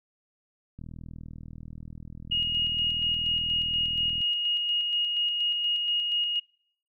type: click train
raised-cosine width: 5 ms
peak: -30 dBFS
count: 139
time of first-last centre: 0.79-4.206 s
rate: 40.4 Hz
type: tone with tremolo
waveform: sine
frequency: 2870 Hz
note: F7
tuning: 47 cents sharp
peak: -23 dBFS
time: 2.31-6.4 s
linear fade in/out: 10 ms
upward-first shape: square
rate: 4.2 Hz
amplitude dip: 30%
effects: noise-tail reverb RT60 0.6 s tail -25 dB re dry